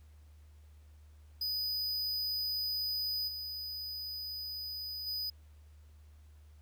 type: tone with level steps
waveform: square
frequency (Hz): 4978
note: D#8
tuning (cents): 0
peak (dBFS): -33 / -39 / -35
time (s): 1.41-5.3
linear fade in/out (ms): 5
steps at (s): 3.27 / 5.06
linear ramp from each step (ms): 20
effects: added 75 Hz sine -54 dBFS peak until 6.61 s + pink hiss -71 dBFS RMS until 6.61 s